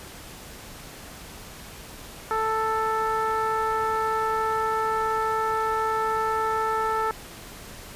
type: tone with low-pass filter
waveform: 15% pulse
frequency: 441 Hz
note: A4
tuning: 4 cents sharp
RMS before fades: -25 dBFS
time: 2.31-7.11 s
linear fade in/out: 0 ms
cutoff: 1300 Hz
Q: 2
effects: pink hiss -42 dBFS RMS until 7.95 s + resampled to 32000 Hz